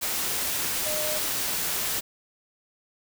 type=tone in noise; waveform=sine; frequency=612 Hz; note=D#5; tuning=29 cents flat; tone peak=-31 dBFS; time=0.85-1.19 s; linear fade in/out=20 ms; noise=white; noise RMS=-28 dBFS; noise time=0.01-2.01 s; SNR=-6 dB; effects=none